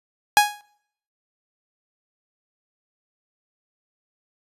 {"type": "tone with exponential decay", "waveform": "sawtooth", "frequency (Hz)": 830, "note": "G#5", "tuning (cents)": -1, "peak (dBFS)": -5, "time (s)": [0.37, 0.61], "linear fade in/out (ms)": 0, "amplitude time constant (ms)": 51, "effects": ["noise-tail reverb RT60 0.7 s tail -26 dB re dry", "resampled to 32000 Hz"]}